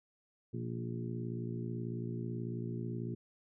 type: harmonic tone with a mistuned harmonic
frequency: 58.27 Hz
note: A#1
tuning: in tune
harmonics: 2 / 3 / 4 / 5 / 6 / 7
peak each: -39 / -44 / -43 / -51 / -45 / -49 dBFS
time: 0.53-3.15 s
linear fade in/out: 10 ms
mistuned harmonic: 2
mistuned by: +76 cents
effects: none